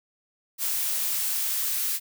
blue noise with high-pass filter sweep, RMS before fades -27 dBFS, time 0.58-2 s, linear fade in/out 50 ms, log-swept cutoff 320 to 1500 Hz, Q 0.87, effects none

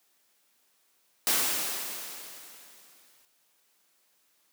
white noise with exponential decay, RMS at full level -24 dBFS, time 1.27-3.25 s, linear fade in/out 0 ms, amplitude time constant 430 ms, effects white hiss -69 dBFS RMS until 4.52 s + high-pass 200 Hz 12 dB/octave

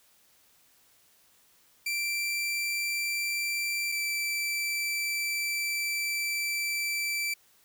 sawtooth tone pair in turn, 2349 / 2331 Hz, D7 / D7, 0 / -14 cents, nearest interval unison, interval 14 cents, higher first, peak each -25 dBFS, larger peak neither, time 1.86-3.92 / 3.92-7.34 s, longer second, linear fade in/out 5 ms, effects white hiss -63 dBFS RMS until 7.64 s

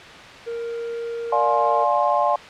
triangle tone with pitch glide, 466.2 to 462.4 Hz, A#4 to A#4, 0 to -14 cents, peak -24 dBFS, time 0.46-1.85 s, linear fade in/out 20 ms, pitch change -14 cents, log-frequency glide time 1.43-1.69 s
sine chord, D half-diminished seventh, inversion none, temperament just, 587.3 / 704.8 / 845.8 / 1057.2 Hz, D5 / F5 / Ab5 / C6, 0 / +16 / +31 / +18 cents, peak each -22 dBFS, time 1.32-2.36 s, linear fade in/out 5 ms
effects white hiss -39 dBFS RMS until 2.49 s + low-pass 3000 Hz 12 dB/octave

